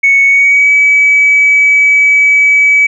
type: tone with pitch glide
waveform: sine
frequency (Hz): 2217 to 2285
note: C#7 to D7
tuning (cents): 0 to -48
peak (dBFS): -3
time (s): 0.03-2.87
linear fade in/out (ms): 10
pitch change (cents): +52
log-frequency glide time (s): 0.26-0.71
effects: tanh soft clip ceiling 0 dBFS